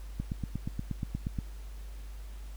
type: click train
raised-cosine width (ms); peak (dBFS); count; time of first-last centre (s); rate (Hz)
5; -20; 11; 0.2-1.388; 8.42
effects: added 50 Hz sine -40 dBFS peak until 2.56 s + pink hiss -57 dBFS RMS until 2.56 s